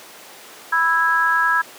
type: chord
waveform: sine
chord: E major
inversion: second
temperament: just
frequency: 988.9 / 1318.5 / 1648.1 Hz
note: B5 / E6 / G#6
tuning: +2 / 0 / -14 cents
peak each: -21 / -20 / -17 dBFS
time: 0.72-1.62 s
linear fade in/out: 10 ms
effects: pink hiss -40 dBFS RMS until 1.78 s + high-pass 400 Hz 12 dB/octave